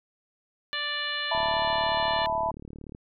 harmonic tone, 587.3 Hz, D5, in tune, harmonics 1 / 2 / 3 / 4 / 5 / 6 / 7, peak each -43 / -38 / -32 / -40 / -34 / -36 / -37 dBFS, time 0.73-2.26 s, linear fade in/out 0 ms
sine chord, E suspended fourth, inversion none, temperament equal, 659.3 / 880 / 987.8 Hz, E5 / A5 / B5, 0 / 0 / 0 cents, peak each -29 dBFS, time 1.31-2.51 s, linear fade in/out 5 ms
click train, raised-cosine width 3 ms, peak -29 dBFS, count 60, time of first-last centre 1.35-2.949 s, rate 36.9 Hz
effects none

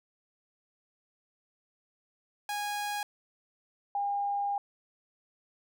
sawtooth / sine tone pair in turn, 825 / 807.1 Hz, G#5 / G#5, -12 / -50 cents, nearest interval unison, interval 38 cents, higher first, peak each -28 dBFS, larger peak neither, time 2.49-3.03 / 3.95-4.58 s, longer second, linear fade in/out 2 ms, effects none

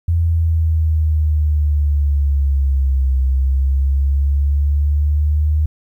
sine exponential two-way sweep, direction down then up, 84.3 to 65.41 to 76.6 Hz, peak -12 dBFS, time 0.08-5.66 s, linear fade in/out 5 ms, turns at 3.2 s, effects 9-bit

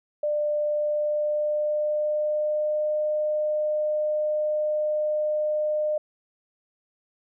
sine tone with pitch glide, 596 to 606.8 Hz, D5 to D#5, +25 to -44 cents, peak -22 dBFS, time 0.23-5.98 s, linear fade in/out 5 ms, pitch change +31 cents, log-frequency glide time 0.55-2.95 s, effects none

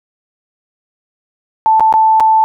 sine tone with dropouts, 880 Hz, A5, in tune, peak -6 dBFS, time 1.66-2.44 s, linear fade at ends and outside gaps 0 ms, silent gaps 1.797-1.806 / 1.926-1.939 / 2.199-2.205 s, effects none

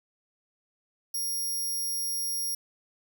5% pulse tone, 5600 Hz, F8, 4 cents sharp, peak -23 dBFS, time 1.14-2.55 s, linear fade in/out 5 ms, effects none

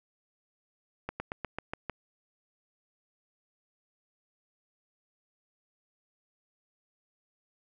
slowing click train, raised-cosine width 0.5 ms, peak -19 dBFS, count 7, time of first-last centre 1.09-1.897 s, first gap 110 ms, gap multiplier 1.08, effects none

